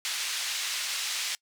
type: band-pass noise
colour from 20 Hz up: pink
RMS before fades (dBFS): -32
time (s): 0.05-1.35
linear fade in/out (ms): 0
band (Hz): 2500 to 7600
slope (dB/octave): 12
effects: noise-tail reverb RT60 0.1 s tail -24 dB re dry